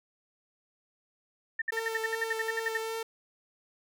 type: tone bursts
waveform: sine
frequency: 1805 Hz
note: A6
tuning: 44 cents sharp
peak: -27 dBFS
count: 14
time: 1.59-2.775 s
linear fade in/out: 5 ms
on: 28 ms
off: 61 ms
type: tone with vibrato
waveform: sawtooth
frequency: 448 Hz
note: A4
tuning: 31 cents sharp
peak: -29 dBFS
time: 1.72-3.03 s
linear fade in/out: 5 ms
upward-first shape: triangle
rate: 2.6 Hz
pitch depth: 17 cents each way
effects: none